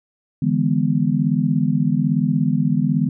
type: chord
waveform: sine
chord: E dominant seventh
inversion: third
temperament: just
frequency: 148.33 / 164.81 / 206 / 247.2 Hz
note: D3 / E3 / G#3 / B3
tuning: +18 / 0 / -14 / +2 cents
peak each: -21 dBFS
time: 0.42-3.09 s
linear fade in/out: 5 ms
effects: none